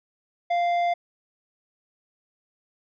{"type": "tone with tanh clipping", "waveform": "sine", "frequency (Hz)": 696, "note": "F5", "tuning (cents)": -6, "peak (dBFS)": -22, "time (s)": [0.5, 0.94], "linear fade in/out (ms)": 10, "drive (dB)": 9, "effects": []}